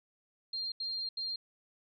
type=tone bursts at uneven times; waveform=sine; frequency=4196 Hz; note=C8; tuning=4 cents sharp; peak=-34 dBFS; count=3; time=0.53-0.72 / 0.8-1.09 / 1.17-1.36 s; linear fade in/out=5 ms; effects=none